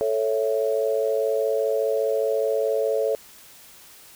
sine chord, A major, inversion none, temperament equal, 440 / 554.4 / 659.3 Hz, A4 / C#5 / E5, 0 / 0 / 0 cents, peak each -23 / -24 / -28 dBFS, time 0.01-3.15 s, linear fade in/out 0 ms, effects white hiss -48 dBFS RMS until 4.15 s

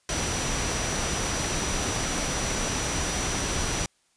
sine tone in noise, 5870 Hz, F#8, 15 cents flat, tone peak -34 dBFS, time 0.09-3.86 s, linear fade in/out 2 ms, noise pink, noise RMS -28 dBFS, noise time 0.09-3.86 s, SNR -9 dB, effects white hiss -67 dBFS RMS until 4.16 s + resampled to 22050 Hz

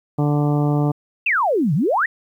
harmonic tone, 146.83 Hz, D3, in tune, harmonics 1 / 2 / 3 / 4 / 5 / 6 / 7 / 8, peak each -17 / -21 / -27 / -30 / -29 / -33 / -38 / -36 dBFS, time 0.18-0.92 s, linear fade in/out 10 ms
sine exponential two-way sweep, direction down then up, 2794 to 133.1 to 1981 Hz, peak -15 dBFS, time 1.26-2.06 s, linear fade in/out 5 ms, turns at 1.74 s
effects 9-bit

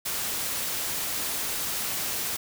white noise, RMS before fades -30 dBFS, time 0.05-2.37 s, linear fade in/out 10 ms, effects none

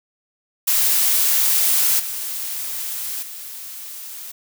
blue noise with level steps, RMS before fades -17 / -27 / -34 dBFS, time 0.67-4.32 s, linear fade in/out 10 ms, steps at 1.99 / 3.22 s, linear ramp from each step 10 ms, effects none

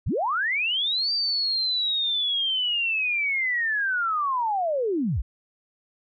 sine linear two-way sweep, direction up then down, 36.42 to 4699 to 36.42 Hz, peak -22 dBFS, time 0.06-5.22 s, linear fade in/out 10 ms, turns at 1.12 s, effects none

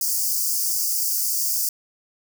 white high-pass noise, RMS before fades -23 dBFS, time 0.01-1.69 s, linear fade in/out 2 ms, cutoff 4700 Hz, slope 96 dB/octave, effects none

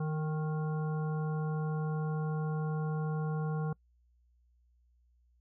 harmonic tone with a mistuned harmonic, 155.56 Hz, D#3, in tune, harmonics 1 / 3 / 5 / 7 / 9, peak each -31 / -41 / -45 / -48 / -50 dBFS, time 0-3.73 s, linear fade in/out 5 ms, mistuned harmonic 3, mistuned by -20 cents, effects noise-tail reverb RT60 0.1 s tail -25 dB re dry + added 60 Hz sine -65 dBFS peak until 5.4 s

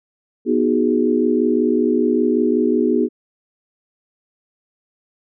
sine chord, G# minor seventh, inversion first, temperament equal with one note detuned, 245 / 311.1 / 370 / 415.3 Hz, B3 / D#4 / F#4 / G#4, -14 / 0 / 0 / 0 cents, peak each -18 / -20 / -20 / -20 dBFS, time 0.45-3.09 s, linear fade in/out 50 ms, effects none

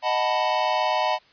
square chord, B dominant seventh, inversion first, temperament equal, 622.3 / 740 / 880 / 987.8 Hz, D#5 / F#5 / A5 / B5, 0 / 0 / 0 / 0 cents, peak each -27 dBFS, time 0.02-1.19 s, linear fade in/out 50 ms, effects white hiss -56 dBFS RMS until 1.32 s + resampled to 11025 Hz

